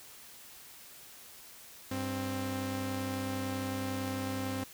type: tone pair together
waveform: sawtooth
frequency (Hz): 98 / 263.1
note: G2 / C4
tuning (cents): 0 / +10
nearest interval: octave + perfect fourth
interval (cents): 1710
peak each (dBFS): -34 / -31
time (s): 1.91-4.64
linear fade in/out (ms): 5
effects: white hiss -52 dBFS RMS until 4.73 s